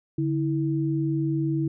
sine tone pair together, 144.46 / 324.3 Hz, D3 / E4, -28 / -28 cents, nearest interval octave + major second, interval 1400 cents, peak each -25 dBFS, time 0.18-1.68 s, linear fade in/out 5 ms, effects none

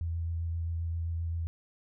sine tone with vibrato, 83.4 Hz, E2, 21 cents sharp, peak -30 dBFS, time 0.01-1.47 s, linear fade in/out 0 ms, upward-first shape sine, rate 7.6 Hz, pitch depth 16 cents each way, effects none

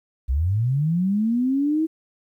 sine linear sweep, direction up, 58.27 to 325.1 Hz, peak -18 dBFS, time 0.28-1.87 s, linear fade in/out 20 ms, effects 10-bit

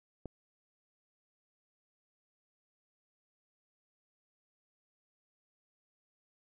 click, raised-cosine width 2 ms, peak -28 dBFS, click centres 0.257 s, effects none

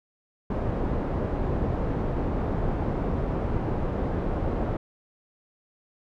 pink low-pass noise, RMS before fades -27 dBFS, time 0.5-4.77 s, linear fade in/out 5 ms, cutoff 720 Hz, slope 12 dB/octave, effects none

